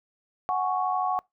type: chord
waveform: sine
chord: F# suspended second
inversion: none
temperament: just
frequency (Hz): 740 / 832.5 / 1110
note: F#5 / G#5 / C#6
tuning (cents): 0 / +4 / +2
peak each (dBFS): -26 / -31 / -28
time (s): 0.49-1.19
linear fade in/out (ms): 0
effects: noise-tail reverb RT60 0.2 s tail -26 dB re dry